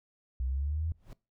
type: exponential sweep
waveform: sine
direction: up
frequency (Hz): 61.74 to 83.6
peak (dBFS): -29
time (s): 0.4-0.92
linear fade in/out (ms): 0
type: noise with exponential growth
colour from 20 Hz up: brown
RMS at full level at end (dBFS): -40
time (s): 0.94-1.13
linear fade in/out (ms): 1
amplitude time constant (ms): 40
effects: noise-tail reverb RT60 0.3 s tail -22 dB re dry